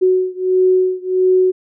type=beating tone pair; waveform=sine; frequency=370 / 371.5 Hz; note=F#4 / F#4; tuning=0 / +7 cents; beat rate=1.5 Hz; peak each=-14 / -15 dBFS; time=0.01-1.52 s; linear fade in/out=20 ms; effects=none